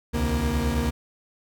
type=tone cluster; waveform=35% pulse; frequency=66.4 / 75.6 / 235.4 Hz; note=C2 / D#2 / A#3; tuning=+26 / -49 / +17 cents; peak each=-25 dBFS; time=0.13-0.91 s; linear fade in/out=20 ms; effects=none